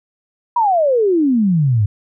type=exponential sweep; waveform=sine; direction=down; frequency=987.8 to 97.6 Hz; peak=-11 dBFS; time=0.56-1.86 s; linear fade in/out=5 ms; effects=none